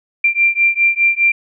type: beating tone pair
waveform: sine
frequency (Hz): 2367 / 2371.9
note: D7 / D7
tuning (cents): +13 / +17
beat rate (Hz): 4.9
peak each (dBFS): -14 / -14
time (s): 0.24-1.32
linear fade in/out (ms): 5
effects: none